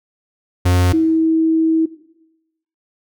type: tone pair in turn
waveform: 45% pulse / sine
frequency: 90 / 322.4 Hz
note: F#2 / E4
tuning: -47 / -38 cents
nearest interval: octave + minor seventh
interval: 2209 cents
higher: second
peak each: -11 dBFS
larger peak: neither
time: 0.65-0.93 / 0.93-1.86 s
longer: second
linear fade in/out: 10 ms
effects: noise-tail reverb RT60 0.9 s tail -17 dB re dry